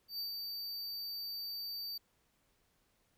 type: tone with ADSR envelope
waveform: square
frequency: 4619 Hz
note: D8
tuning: 30 cents flat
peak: -37 dBFS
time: 0.08-1.98 s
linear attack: 110 ms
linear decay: 120 ms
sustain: -3 dB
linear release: 7 ms
effects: pink hiss -75 dBFS RMS until 3.17 s